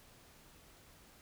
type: silence
effects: pink hiss -61 dBFS RMS until 1.21 s